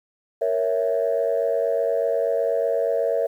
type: chord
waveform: sine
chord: A# diminished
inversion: none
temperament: equal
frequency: 466.2 / 554.4 / 659.3 Hz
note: A#4 / C#5 / E5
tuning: 0 / 0 / 0 cents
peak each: -23 dBFS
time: 0.41-3.27 s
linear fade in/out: 10 ms
effects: tanh soft clip ceiling -12 dBFS + 9-bit